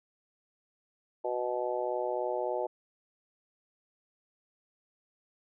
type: harmonic tone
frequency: 123.47 Hz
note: B2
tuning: in tune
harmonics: 3 / 4 / 5 / 6 / 7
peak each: -36 / -35 / -34 / -41 / -37 dBFS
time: 1.24-2.67 s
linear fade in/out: 10 ms
effects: none